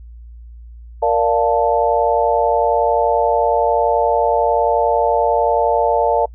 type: chord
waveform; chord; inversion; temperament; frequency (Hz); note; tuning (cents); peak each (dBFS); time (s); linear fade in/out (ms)
sine; Bb major seventh; none; equal; 466.2 / 587.3 / 698.5 / 880; Bb4 / D5 / F5 / A5; 0 / 0 / 0 / 0; -18; 1.02-6.26; 10
effects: noise-tail reverb RT60 0.1 s tail -26 dB re dry + added 58 Hz sine -34 dBFS peak until 6.34 s